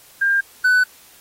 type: tone pair in turn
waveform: sine / triangle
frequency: 1600 / 1499.1 Hz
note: G6 / F#6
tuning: +35 / +22 cents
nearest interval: minor second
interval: 113 cents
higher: first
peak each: -14 / -10 dBFS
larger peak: second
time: 0.21-0.41 / 0.64-0.84 s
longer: neither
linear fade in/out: 10 ms
effects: white hiss -48 dBFS RMS until 1.2 s + AAC 48 kbps